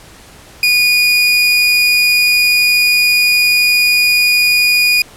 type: tone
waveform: 30% pulse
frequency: 2453 Hz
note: D#7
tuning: 25 cents flat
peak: -6 dBFS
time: 0.63-5.02 s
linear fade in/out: 2 ms
effects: pink hiss -39 dBFS RMS until 5.16 s + low-pass 12000 Hz 12 dB/octave